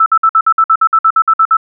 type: tone bursts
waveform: sine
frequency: 1318.5 Hz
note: E6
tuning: in tune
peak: -5 dBFS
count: 14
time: 0-1.569 s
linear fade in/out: 5 ms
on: 61 ms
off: 55 ms
effects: none